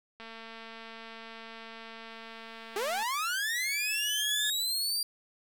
click train, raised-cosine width 0.3 ms, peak -30 dBFS, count 640, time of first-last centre 0.2-3.027 s, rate 226 Hz
30% pulse tone with exponential growth, 1703 Hz, G#6, 43 cents sharp, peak -28 dBFS, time 2.1-4.5 s, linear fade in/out 2 ms, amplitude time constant 520 ms
sawtooth linear sweep, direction up, 378.4 to 4764 Hz, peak -26 dBFS, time 2.76-5.03 s, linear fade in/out 2 ms
effects none

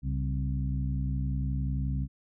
harmonic tone with a mistuned harmonic, 65.5 Hz, C2, 2 cents sharp, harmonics 1 / 2 / 3 / 4, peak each -30 / -31 / -38 / -40 dBFS, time 0.02-2.08 s, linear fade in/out 50 ms, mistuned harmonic 2, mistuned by +77 cents, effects none

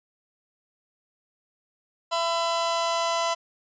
sawtooth tone pair together, 670.7 / 1006 Hz, E5 / B5, +30 / +32 cents, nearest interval perfect fifth, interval 702 cents, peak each -22 dBFS, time 2.11-3.35 s, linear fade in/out 20 ms, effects resampled to 16000 Hz

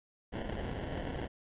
pink noise with sample-and-hold, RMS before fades -38 dBFS, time 0.32-1.28 s, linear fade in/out 20 ms, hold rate 1225 Hz, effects resampled to 8000 Hz

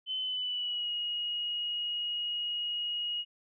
sine tone with pitch glide, 3046 to 2887 Hz, F#7 to F#7, +50 to -43 cents, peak -31 dBFS, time 0.06-3.25 s, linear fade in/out 50 ms, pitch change -93 cents, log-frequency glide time 0.19-0.91 s, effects none

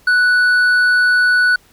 sine tone with hard clipping, 1480 Hz, F#6, in tune, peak -11 dBFS, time 0.07-1.56 s, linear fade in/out 5 ms, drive 4 dB, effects pink hiss -51 dBFS RMS until 1.72 s

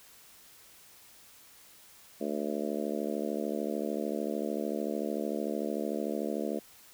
harmonic tone, 73.4 Hz, D2, in tune, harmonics 3 / 4 / 5 / 6 / 7 / 8 / 9, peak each -36 / -37 / -38 / -39 / -39 / -40 / -41 dBFS, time 2.2-6.6 s, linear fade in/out 20 ms, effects white hiss -56 dBFS RMS until 6.93 s

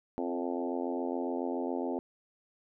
harmonic tone with a mistuned harmonic, 87.2 Hz, F2, 2 cents flat, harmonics 3 / 4 / 5 / 6 / 7 / 8 / 9 / 10, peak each -35 / -37 / -39 / -41 / -42 / -43 / -44 / -45 dBFS, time 0.18-1.99 s, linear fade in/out 0 ms, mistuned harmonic 4, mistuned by -16 cents, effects none

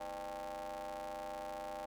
35% pulse ring-modulated tone, 95.1 Hz, F#2, 48 cents sharp, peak -37 dBFS, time 0-1.86 s, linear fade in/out 10 ms, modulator 700 Hz, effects none

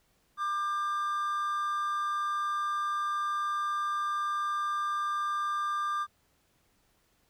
triangle tone pair together, 1193 / 1594.4 Hz, D6 / G6, +27 / +29 cents, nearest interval perfect fourth, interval 502 cents, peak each -27 / -38 dBFS, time 0.37-6.07 s, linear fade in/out 50 ms, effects pink hiss -70 dBFS RMS until 7.29 s

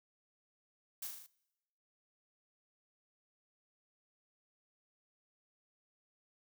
blue noise with echo, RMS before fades -42 dBFS, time 1.02-1.07 s, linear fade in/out 5 ms, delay 39 ms, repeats 5, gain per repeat -3 dB, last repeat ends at 1.265 s, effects noise-tail reverb RT60 1.0 s tail -24 dB re dry

